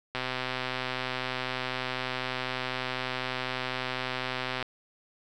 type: click train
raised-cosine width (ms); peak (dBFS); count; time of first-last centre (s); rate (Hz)
0.3; -15; 574; 0.15-4.627; 128
effects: none